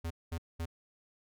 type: tone bursts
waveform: square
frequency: 83.2 Hz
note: E2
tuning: 17 cents sharp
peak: -35 dBFS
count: 3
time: 0.04-0.658 s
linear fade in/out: 10 ms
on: 66 ms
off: 210 ms
effects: none